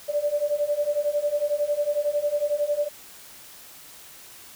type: beating tone pair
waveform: sine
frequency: 580 / 591 Hz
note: D5 / D5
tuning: -22 / +11 cents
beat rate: 11 Hz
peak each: -26 / -24 dBFS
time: 0.08-2.89 s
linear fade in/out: 20 ms
effects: white hiss -46 dBFS RMS until 4.55 s